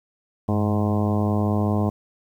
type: harmonic tone with a mistuned harmonic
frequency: 105 Hz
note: G#2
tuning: 19 cents sharp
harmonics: 1 / 2 / 3 / 4 / 5 / 6 / 7 / 8 / 9 / 10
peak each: -22 / -23 / -29 / -31 / -34 / -32 / -33 / -37 / -38 / -36 dBFS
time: 0.48-1.9 s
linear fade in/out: 10 ms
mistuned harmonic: 1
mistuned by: -95 cents
effects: 9-bit